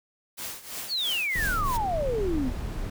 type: noise with tremolo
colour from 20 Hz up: white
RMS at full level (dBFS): -34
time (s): 0.37-1.78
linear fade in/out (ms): 20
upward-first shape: triangle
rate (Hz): 3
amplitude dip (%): 85
type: exponential sweep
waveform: sine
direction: down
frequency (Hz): 4699 to 233.1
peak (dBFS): -25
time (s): 0.88-2.52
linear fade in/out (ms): 50
type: noise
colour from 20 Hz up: brown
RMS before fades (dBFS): -31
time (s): 1.35-2.9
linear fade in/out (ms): 5
effects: none